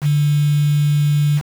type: tone with quantisation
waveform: sine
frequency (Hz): 146.83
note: D3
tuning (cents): 0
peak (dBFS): -12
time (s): 0.01-1.42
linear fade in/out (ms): 50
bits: 5
effects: none